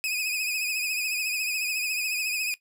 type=tone with vibrato; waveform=sawtooth; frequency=2506 Hz; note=D#7; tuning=12 cents sharp; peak=-23 dBFS; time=0.04-2.54 s; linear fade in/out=0 ms; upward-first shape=triangle; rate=14 Hz; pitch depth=73 cents each way; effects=noise-tail reverb RT60 0.1 s tail -17 dB re dry